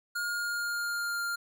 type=tone with pitch glide; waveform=square; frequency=1424 to 1400.3 Hz; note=F6 to F6; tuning=+33 to +4 cents; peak=-31 dBFS; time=0.15-1.36 s; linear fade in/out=10 ms; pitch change=-29 cents; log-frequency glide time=0.27-1.21 s; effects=none